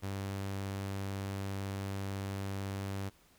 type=tone; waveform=sawtooth; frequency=98 Hz; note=G2; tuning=in tune; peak=-32 dBFS; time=0.02-3.1 s; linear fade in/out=20 ms; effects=pink hiss -65 dBFS RMS until 3.38 s